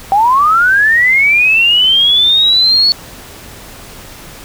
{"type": "linear sweep", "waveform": "sine", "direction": "up", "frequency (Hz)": [766, 4435], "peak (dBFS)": -6, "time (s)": [0.12, 2.92], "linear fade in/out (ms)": 0, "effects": ["pink hiss -33 dBFS RMS until 4.44 s"]}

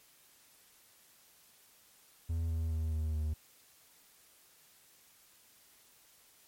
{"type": "tone with pitch steps", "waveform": "triangle", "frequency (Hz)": [82.41, 80.99, 79.6, 78.24, 76.89], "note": ["E2", "E2", "D#2", "D#2", "D#2"], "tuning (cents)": [0, -30, 40, 10, -20], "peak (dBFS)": -29, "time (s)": [2.29, 3.34], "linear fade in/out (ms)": 10, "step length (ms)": 210, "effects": ["white hiss -63 dBFS RMS until 6.47 s", "MP3 64 kbps"]}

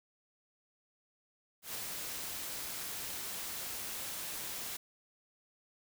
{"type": "noise with ADSR envelope", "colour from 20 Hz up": "white", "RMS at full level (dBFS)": -39, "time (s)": [1.62, 4.77], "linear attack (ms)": 130, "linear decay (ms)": 5, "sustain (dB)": -2, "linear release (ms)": 6, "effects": []}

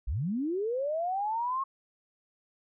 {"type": "linear sweep", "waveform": "sine", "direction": "up", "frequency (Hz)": [44.26, 1095], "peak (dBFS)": -28, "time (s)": [0.07, 1.64], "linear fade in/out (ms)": 10, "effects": []}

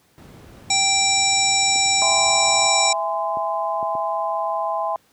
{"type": "noise", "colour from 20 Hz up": "brown", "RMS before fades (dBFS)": -37, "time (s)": [0.18, 2.67], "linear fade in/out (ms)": 0}
{"type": "harmonic tone", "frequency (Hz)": 782, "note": "G5", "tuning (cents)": -4, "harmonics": [1, 3, 5, 7, 9, 10], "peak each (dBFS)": [-23, -23, -23, -23, -23, -23], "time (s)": [0.7, 2.93], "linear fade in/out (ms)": 5}
{"type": "clicks", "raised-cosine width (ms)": 2, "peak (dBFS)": -23, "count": 4, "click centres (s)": [1.759, 3.371, 3.828, 3.952]}
{"type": "chord", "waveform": "sine", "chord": "E augmented", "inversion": "none", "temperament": "just", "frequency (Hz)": [659.3, 824.1, 1030.1], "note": ["E5", "G#5", "B#5"], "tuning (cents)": [0, -14, -27], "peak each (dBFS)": -25, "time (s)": [2.02, 4.96], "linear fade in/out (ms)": 0}
{"effects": ["pink hiss -59 dBFS RMS until 5.12 s", "high-pass 100 Hz 12 dB/octave"]}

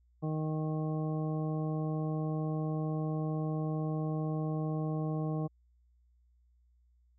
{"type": "harmonic tone", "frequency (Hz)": 155.56, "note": "D#3", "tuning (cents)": 0, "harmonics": [1, 2, 3, 4, 5, 7], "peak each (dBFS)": [-32, -38, -42, -44, -46, -49], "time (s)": [0.22, 5.48], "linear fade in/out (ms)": 20, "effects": ["added 60 Hz sine -64 dBFS peak until 7.18 s"]}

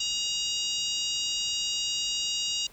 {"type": "harmonic tone with a mistuned harmonic", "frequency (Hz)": 948, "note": "A#5", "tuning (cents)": 29, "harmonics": [3, 4, 5, 6, 7, 8], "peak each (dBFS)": [-31, -33, -35, -37, -38, -39], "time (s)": [0, 2.67], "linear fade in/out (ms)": 5, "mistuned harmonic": 7, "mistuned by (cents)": 17, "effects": ["pink hiss -54 dBFS RMS until 2.72 s"]}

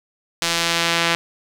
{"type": "tone with band-pass filter sweep", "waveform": "sawtooth", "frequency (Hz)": 168.4, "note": "E3", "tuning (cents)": 37, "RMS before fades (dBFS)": -20, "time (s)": [0.42, 1.15], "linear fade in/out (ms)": 0, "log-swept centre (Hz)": [4900, 2700], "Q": 0.85, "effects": ["7-bit"]}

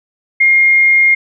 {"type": "tone", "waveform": "sine", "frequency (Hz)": 2130, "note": "C7", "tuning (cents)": 30, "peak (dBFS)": -6, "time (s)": [0.4, 1.15], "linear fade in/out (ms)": 10, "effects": []}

